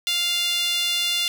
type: tone with high-pass filter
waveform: sawtooth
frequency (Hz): 698.5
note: F5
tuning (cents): 0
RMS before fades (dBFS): -23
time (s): 0.07-1.28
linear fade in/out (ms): 0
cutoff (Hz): 3200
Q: 4
effects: 7-bit